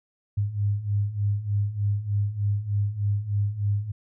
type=beating tone pair; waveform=sine; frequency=100.2 / 103.5 Hz; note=G2 / G#2; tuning=+38 / -5 cents; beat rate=3.3 Hz; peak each=-28 / -24 dBFS; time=0.37-3.92 s; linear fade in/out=10 ms; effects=none